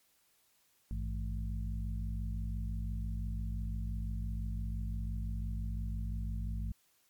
harmonic tone with a mistuned harmonic, 54.3 Hz, A1, 22 cents flat, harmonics 1 / 2 / 3 / 4, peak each -35 / -41 / -45 / -47 dBFS, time 0.91-6.72 s, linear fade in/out 0 ms, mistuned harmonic 2, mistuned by -140 cents, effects white hiss -71 dBFS RMS until 7.09 s + MP3 96 kbps

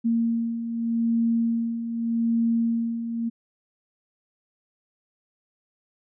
sine beating tone pair, 230 / 230.83 Hz, A#3 / A#3, -23 / -17 cents, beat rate 0.83 Hz, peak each -29 / -22 dBFS, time 0.04-3.3 s, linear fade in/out 20 ms, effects none

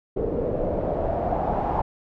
pink noise with low-pass filter sweep, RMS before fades -25 dBFS, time 0.16-1.82 s, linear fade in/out 10 ms, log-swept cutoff 460 to 860 Hz, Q 4.9, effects none

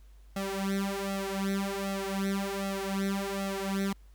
sawtooth tone with flanger, 195.9 Hz, G3, 1 cent flat, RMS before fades -32 dBFS, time 0.36-3.93 s, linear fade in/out 5 ms, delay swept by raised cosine 1.5 to 4.6 ms, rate 1.3 Hz, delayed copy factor +0.95, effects added 50 Hz sine -51 dBFS peak until 4.14 s + pink hiss -68 dBFS RMS until 4.14 s

